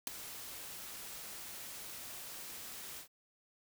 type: noise with ADSR envelope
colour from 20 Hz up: white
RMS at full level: -32 dBFS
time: 0.07-3.08 s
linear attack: 3 ms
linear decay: 8 ms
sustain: -15 dB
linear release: 95 ms
effects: none